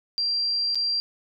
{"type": "tone with dropouts", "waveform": "sine", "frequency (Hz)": 4734, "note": "D8", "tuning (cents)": 13, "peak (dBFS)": -22, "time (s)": [0.18, 1], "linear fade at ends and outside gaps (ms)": 0, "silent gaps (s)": [0.747, 0.755], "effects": []}